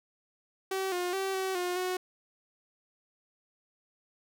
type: tone with pitch steps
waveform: sawtooth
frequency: 382.7 / 357 / 385.7 / 379.9 / 357.7 / 366.8 Hz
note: G4 / F4 / G4 / F#4 / F4 / F#4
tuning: -42 / +38 / -28 / +46 / +41 / -15 cents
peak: -26 dBFS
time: 0.71-1.97 s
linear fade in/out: 5 ms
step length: 210 ms
effects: none